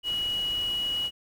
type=tone in noise; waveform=sine; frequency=2914 Hz; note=F#7; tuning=27 cents flat; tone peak=-26 dBFS; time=0.03-1.11 s; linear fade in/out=50 ms; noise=pink; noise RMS=-43 dBFS; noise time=0.03-1.11 s; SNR=+14 dB; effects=none